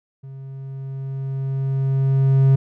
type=tone with level ramp; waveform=triangle; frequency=134.9 Hz; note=C#3; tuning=47 cents flat; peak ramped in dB=-32 to -8 dBFS; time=0.23-2.56 s; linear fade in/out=10 ms; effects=none